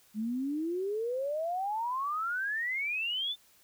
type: exponential sweep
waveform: sine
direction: up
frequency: 207.7 to 3600 Hz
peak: -30 dBFS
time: 0.14-3.36 s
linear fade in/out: 50 ms
effects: white hiss -63 dBFS RMS until 3.63 s